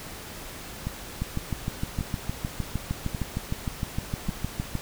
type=two click trains; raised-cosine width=5 ms; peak=-17 / -15 dBFS; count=4 / 24; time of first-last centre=0.87-4.287 / 1.22-4.753 s; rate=0.878 / 6.51 Hz; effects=pink hiss -40 dBFS RMS until 4.81 s